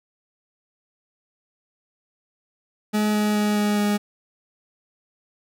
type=tone with pitch steps; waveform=40% pulse; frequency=211.5 / 210.3 / 209.1 / 207.9 / 206.7 Hz; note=G#3 / G#3 / G#3 / G#3 / G#3; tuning=+32 / +22 / +12 / +2 / -8 cents; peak=-18 dBFS; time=2.93-3.98 s; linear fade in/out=20 ms; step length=210 ms; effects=none